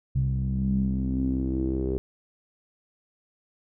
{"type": "tone with low-pass filter sweep", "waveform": "sawtooth", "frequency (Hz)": 65.3, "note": "C2", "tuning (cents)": -3, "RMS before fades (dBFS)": -26, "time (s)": [0.15, 1.98], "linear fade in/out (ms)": 0, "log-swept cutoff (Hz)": [140, 400], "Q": 7.3, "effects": []}